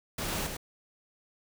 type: noise with echo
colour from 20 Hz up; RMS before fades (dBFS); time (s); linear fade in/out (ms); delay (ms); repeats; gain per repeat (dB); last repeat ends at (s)
pink; -34; 0.18-0.47; 5; 99; 1; -4; 0.569
effects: none